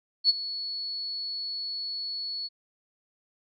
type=tone with ADSR envelope; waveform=sine; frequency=4400 Hz; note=C#8; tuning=14 cents flat; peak=-15 dBFS; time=0.24-2.49 s; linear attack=53 ms; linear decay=24 ms; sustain=-16 dB; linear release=33 ms; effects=none